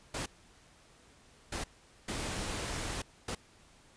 pink noise bursts at uneven times, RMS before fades -37 dBFS, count 4, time 0.14-0.26 / 1.52-1.64 / 2.08-3.02 / 3.28-3.35 s, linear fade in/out 5 ms, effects pink hiss -61 dBFS RMS until 3.96 s + resampled to 22050 Hz

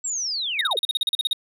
sine linear sweep, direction down, 7710 to 340 Hz, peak -24 dBFS, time 0.04-0.77 s, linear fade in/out 10 ms
triangle tone bursts, 3729 Hz, A#7, in tune, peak -17 dBFS, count 13, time 0.59-1.331 s, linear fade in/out 2 ms, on 21 ms, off 39 ms
effects none

